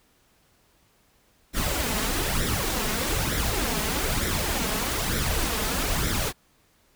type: noise with flanger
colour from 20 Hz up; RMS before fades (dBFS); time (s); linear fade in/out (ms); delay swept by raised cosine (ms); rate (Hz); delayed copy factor
pink; -26; 1.53-6.33; 50; 0.53 to 4.73; 1.1; +0.6
effects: pink hiss -63 dBFS RMS until 6.95 s

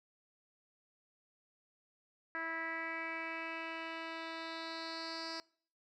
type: tone with low-pass filter sweep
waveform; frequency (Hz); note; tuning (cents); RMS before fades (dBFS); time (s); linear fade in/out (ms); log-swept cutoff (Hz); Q
10% pulse; 327.1; E4; -13; -42; 2.35-5.4; 0; 1800 to 5000; 4.9
effects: noise-tail reverb RT60 0.5 s tail -23 dB re dry

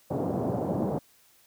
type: band-pass noise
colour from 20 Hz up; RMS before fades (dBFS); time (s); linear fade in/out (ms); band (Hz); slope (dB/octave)
pink; -29; 0.1-0.99; 10; 120 to 730; 24
effects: white hiss -61 dBFS RMS until 1.46 s

